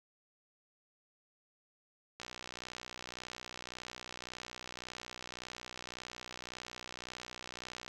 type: click train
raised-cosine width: 0.2 ms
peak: -26 dBFS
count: 352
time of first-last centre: 2.2-7.88 s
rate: 61.8 Hz
effects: 10-bit